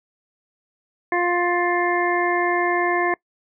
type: harmonic tone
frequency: 351.4 Hz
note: F4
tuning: 11 cents sharp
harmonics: 1 / 2 / 3 / 5 / 6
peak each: -22 / -24 / -25 / -25 / -28 dBFS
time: 1.12-3.14 s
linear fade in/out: 2 ms
effects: noise-tail reverb RT60 0.1 s tail -24 dB re dry